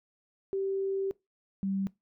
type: tone pair in turn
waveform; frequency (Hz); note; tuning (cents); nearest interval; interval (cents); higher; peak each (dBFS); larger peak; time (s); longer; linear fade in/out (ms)
sine; 388.7 / 194.35; G4 / G3; -15 / -15; octave; 1200; first; -28; neither; 0.53-1.11 / 1.63-1.87; first; 0
effects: noise-tail reverb RT60 0.2 s tail -22 dB re dry